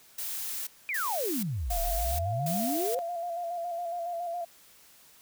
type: noise bursts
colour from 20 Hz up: blue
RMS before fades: -35 dBFS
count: 4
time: 0.18-2.95 s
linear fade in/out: 5 ms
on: 490 ms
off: 270 ms
type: exponential two-way sweep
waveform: sine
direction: down then up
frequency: 2476 to 32.41 to 545 Hz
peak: -29 dBFS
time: 0.89-2.99 s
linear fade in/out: 0 ms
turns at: 1.81 s
type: tone with vibrato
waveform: sine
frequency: 690 Hz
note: F5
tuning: 21 cents flat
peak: -31 dBFS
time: 1.7-4.45 s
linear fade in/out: 10 ms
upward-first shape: square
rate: 7.2 Hz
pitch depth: 35 cents each way
effects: white hiss -57 dBFS RMS until 5.21 s